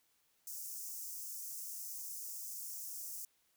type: high-pass noise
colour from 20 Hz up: white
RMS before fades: -45 dBFS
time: 0.47-3.25 s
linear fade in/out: 2 ms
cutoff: 5500 Hz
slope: 48 dB/octave
effects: white hiss -75 dBFS RMS until 3.56 s